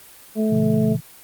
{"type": "harmonic tone", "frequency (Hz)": 217.3, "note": "A3", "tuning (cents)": -21, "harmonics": [1, 2, 3], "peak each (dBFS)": [-18, -24, -28], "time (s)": [0.35, 0.97], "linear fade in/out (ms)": 50}
{"type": "chord", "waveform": "sine", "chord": "A# diminished", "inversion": "none", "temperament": "just", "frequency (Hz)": [116.54, 139.85, 167.82], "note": ["A#2", "C#3", "E3"], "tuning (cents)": [0, 16, 31], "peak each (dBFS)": [-25, -24, -24], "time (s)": [0.49, 1.01], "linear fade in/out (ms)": 50}
{"effects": ["white hiss -45 dBFS RMS until 1.23 s", "Opus 32 kbps"]}